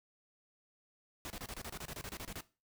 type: noise bursts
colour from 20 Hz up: pink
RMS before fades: -44 dBFS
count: 15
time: 1.25-2.407 s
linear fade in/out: 0 ms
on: 51 ms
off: 28 ms
effects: noise-tail reverb RT60 0.3 s tail -17 dB re dry